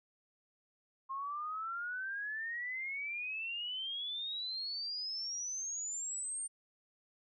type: exponential sweep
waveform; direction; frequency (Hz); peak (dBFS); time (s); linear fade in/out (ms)
sine; up; 1063 to 8870; -37; 1.09-6.48; 20
effects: none